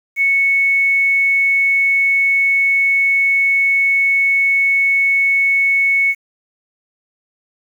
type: tone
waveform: sine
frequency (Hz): 2210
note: C#7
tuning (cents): -6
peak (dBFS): -11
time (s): 0.16-6.15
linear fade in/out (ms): 50
effects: 7-bit